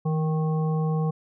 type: harmonic tone with a mistuned harmonic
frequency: 155.9 Hz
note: D#3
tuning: 4 cents sharp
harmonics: 1 / 3 / 5 / 7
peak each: -22 / -32 / -36 / -39 dBFS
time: 0.05-1.11 s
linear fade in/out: 10 ms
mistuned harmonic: 1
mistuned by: +34 cents
effects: none